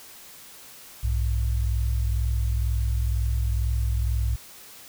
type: tone pair together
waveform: sine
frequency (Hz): 61.74 / 103.83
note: B1 / G#2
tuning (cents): 0 / 0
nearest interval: major sixth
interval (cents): 900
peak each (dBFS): -22 / -28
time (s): 1.03-4.36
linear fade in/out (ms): 10
effects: white hiss -46 dBFS RMS until 4.88 s